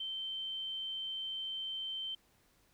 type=tone; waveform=sine; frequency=3107 Hz; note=G7; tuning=16 cents flat; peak=-37 dBFS; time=0-2.15 s; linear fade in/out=5 ms; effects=pink hiss -70 dBFS RMS until 2.73 s